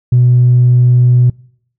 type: tone with tanh clipping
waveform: triangle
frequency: 123.47 Hz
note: B2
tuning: in tune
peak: -5 dBFS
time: 0.12-1.3 s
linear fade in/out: 5 ms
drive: 5 dB
effects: noise-tail reverb RT60 0.7 s tail -26 dB re dry